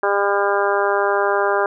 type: harmonic tone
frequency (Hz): 200.9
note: G3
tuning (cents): +43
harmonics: 2 / 3 / 4 / 5 / 6 / 7 / 8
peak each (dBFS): -20 / -22 / -23 / -24 / -25 / -25 / -26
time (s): 0.03-1.66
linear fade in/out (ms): 2
effects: none